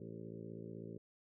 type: harmonic tone with a mistuned harmonic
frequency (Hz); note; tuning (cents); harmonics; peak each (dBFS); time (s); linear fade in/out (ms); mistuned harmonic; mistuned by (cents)
56; A1; +31; 2 / 3 / 4 / 5 / 6 / 7 / 8 / 9 / 10; -53 / -51 / -53 / -59 / -54 / -53 / -57 / -60 / -64; 0-0.98; 5; 8; -37
effects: none